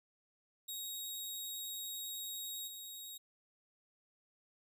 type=tone with level steps; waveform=15% pulse; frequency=3778 Hz; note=A#7; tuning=22 cents sharp; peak=-34 / -39 dBFS; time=0.68-3.18 s; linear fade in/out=10 ms; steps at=2.67 s; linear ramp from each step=10 ms; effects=none